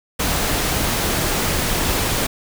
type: noise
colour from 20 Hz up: pink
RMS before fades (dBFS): -20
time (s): 0.19-2.27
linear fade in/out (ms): 10
effects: none